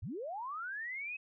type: linear sweep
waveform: sine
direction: up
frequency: 64.5 to 2577 Hz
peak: -38 dBFS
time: 0.02-1.17 s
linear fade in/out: 10 ms
effects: none